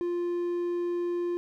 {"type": "tone", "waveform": "triangle", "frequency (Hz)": 349.2, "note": "F4", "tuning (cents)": 0, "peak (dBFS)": -25, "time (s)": [0.01, 1.37], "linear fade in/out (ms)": 0, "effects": []}